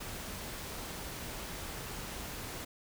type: noise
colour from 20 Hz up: pink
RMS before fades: -42 dBFS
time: 0-2.65 s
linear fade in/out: 10 ms
effects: none